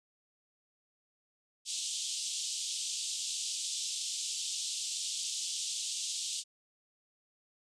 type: band-pass noise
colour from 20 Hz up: white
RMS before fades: -37 dBFS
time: 1.65-6.44 s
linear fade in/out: 50 ms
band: 3000 to 8500 Hz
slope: 48 dB/octave
effects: none